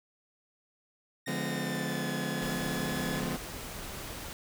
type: tone with pitch glide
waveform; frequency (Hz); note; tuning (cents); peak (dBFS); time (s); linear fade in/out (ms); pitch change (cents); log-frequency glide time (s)
sawtooth; 1849 to 1705.4; A#6 to G#6; -15 to +45; -36; 1.26-3.2; 5; -140; 1.44-2.12
type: chord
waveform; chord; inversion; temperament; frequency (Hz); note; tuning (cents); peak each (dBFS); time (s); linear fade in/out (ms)
sawtooth; D diminished seventh; none; just; 146.83 / 176.2 / 211.4 / 253.7; D3 / F3 / Ab3 / Cb4; 0 / +16 / +31 / +47; -34 / -33 / -34 / -33; 1.27-3.37; 10
type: noise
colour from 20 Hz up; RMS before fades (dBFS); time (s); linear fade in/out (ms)
pink; -41; 2.42-4.33; 0
effects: none